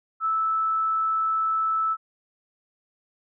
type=tone; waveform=sine; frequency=1312 Hz; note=E6; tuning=9 cents flat; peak=-21 dBFS; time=0.2-1.97 s; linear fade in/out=50 ms; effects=none